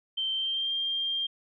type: tone with pitch glide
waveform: sine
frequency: 3122 to 3193 Hz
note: G7 to G7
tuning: -8 to +31 cents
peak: -27 dBFS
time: 0.17-1.27 s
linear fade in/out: 10 ms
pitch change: +39 cents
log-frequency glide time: 0.35-0.73 s
effects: none